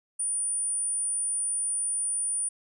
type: tone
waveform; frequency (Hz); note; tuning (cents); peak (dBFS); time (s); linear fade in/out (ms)
sine; 9397; D9; 0; -26; 0.19-2.49; 10
effects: none